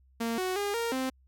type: tone with pitch steps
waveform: sawtooth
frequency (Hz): 230.4 / 370.4 / 406.6 / 464.8 / 261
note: A#3 / F#4 / G#4 / A#4 / C4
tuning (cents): -20 / +2 / -37 / -5 / -4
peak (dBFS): -25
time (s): 0.2-1.1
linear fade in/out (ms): 10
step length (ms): 180
effects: added 65 Hz sine -59 dBFS peak until 1.27 s